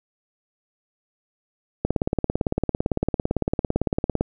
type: click train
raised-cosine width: 2 ms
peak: -7 dBFS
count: 43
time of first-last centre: 1.85-4.21 s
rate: 17.8 Hz
effects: none